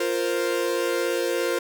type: chord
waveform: 45% pulse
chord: F suspended fourth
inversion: none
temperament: equal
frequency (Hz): 349.2 / 466.2 / 523.3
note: F4 / Bb4 / C5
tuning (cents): 0 / 0 / 0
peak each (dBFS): -27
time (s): 0-1.59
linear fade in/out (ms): 5
effects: none